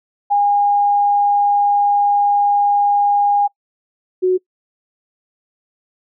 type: tone pair in turn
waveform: sine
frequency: 815 / 368.7 Hz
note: G#5 / F#4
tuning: -33 / -6 cents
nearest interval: octave + major second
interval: 1373 cents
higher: first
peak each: -11 dBFS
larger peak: neither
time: 0.3-3.48 / 4.22-4.38 s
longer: first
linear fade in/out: 20 ms
effects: noise-tail reverb RT60 0.1 s tail -23 dB re dry